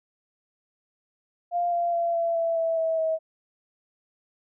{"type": "tone with pitch steps", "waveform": "sine", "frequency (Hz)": [698.5, 690.1, 681.8, 673.5, 665.4, 657.4, 649.5, 641.6], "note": ["F5", "F5", "F5", "E5", "E5", "E5", "E5", "E5"], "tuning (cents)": [0, -21, -42, 37, 16, -5, -26, -47], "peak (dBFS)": -22, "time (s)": [1.51, 3.19], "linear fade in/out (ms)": 50, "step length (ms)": 210, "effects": []}